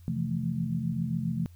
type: chord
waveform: sine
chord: F major seventh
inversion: second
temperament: equal with one note detuned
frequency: 130.81 / 164.81 / 172.31 / 220 Hz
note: C3 / E3 / F3 / A3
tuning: 0 / 0 / -23 / 0 cents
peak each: -33 dBFS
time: 0.08-1.46 s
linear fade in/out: 0 ms
effects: added 86 Hz sine -48 dBFS peak until 1.55 s + white hiss -66 dBFS RMS until 1.55 s